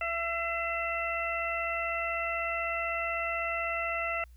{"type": "harmonic tone with a mistuned harmonic", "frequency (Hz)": 671, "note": "E5", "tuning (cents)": 31, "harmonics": [1, 2, 3, 4], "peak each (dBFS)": [-35, -35, -35, -35], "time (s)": [0.01, 4.24], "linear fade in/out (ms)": 2, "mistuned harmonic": 3, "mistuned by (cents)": 17, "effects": ["added 60 Hz sine -50 dBFS peak until 4.36 s", "white hiss -70 dBFS RMS until 4.36 s"]}